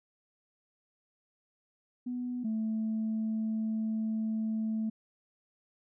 sine tone pair in turn, 246.9 / 220 Hz, B3 / A3, 0 / 0 cents, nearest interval major second, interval 200 cents, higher first, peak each -32 / -28 dBFS, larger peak second, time 2.06-2.44 / 2.44-4.9 s, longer second, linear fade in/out 10 ms, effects tanh soft clip ceiling -26 dBFS

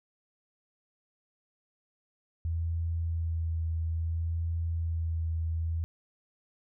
sine tone with vibrato, 82.41 Hz, E2, in tune, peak -28 dBFS, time 2.45-5.84 s, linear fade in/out 0 ms, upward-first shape sine, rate 0.6 Hz, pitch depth 18 cents each way, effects none

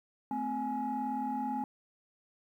sine tone cluster, 221.4 / 259.7 / 838 Hz, A3 / C4 / G#5, +11 / -13 / +15 cents, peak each -38 / -35 / -33 dBFS, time 0.31-1.64 s, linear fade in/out 2 ms, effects tanh soft clip ceiling -26 dBFS + 11-bit

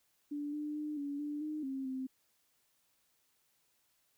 sine tone with pitch steps, 291.5 / 298.5 / 300.8 / 284.7 / 294.5 / 305.4 / 267.9 / 261.4 Hz, D4 / D4 / D4 / C#4 / D4 / D#4 / C4 / C4, -13 / +28 / +42 / +46 / +5 / -32 / +41 / -1 cents, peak -36 dBFS, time 0.31-2.07 s, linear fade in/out 10 ms, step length 220 ms, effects white hiss -75 dBFS RMS until 4.17 s

